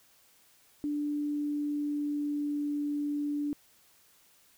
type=tone with pitch glide; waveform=sine; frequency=293.7 to 291.8 Hz; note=D4 to D4; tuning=0 to -11 cents; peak=-29 dBFS; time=0.84-3.53 s; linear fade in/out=0 ms; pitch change=-11 cents; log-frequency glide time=1.18-2.72 s; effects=white hiss -63 dBFS RMS until 4.57 s